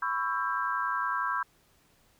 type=chord; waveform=sine; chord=C# half-diminished seventh; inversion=third; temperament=just; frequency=997.9 / 1108.7 / 1330.5 / 1596.6 Hz; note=B5 / C#6 / E6 / G6; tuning=+18 / 0 / +16 / +31 cents; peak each=-33 dBFS; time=0.02-1.43 s; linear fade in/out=5 ms; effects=pink hiss -65 dBFS RMS until 2.19 s